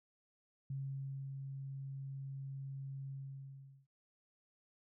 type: tone with ADSR envelope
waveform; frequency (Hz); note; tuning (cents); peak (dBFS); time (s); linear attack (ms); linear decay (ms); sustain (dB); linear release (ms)
sine; 136.3; C#3; -29; -38; 0.7-3.87; 4; 610; -4; 760
effects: none